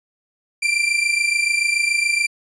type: tone pair together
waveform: 40% pulse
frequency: 2349 / 2376 Hz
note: D7 / D7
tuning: 0 / +20 cents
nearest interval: unison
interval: 20 cents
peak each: -19 dBFS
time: 0.62-2.27 s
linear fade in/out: 10 ms
effects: resampled to 22050 Hz